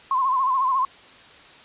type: tone with vibrato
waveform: sine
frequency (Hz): 1048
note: C6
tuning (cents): +2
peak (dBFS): -18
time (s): 0.11-0.85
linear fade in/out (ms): 2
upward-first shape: sine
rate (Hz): 14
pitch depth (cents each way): 80
effects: white hiss -47 dBFS RMS until 1.64 s + resampled to 8000 Hz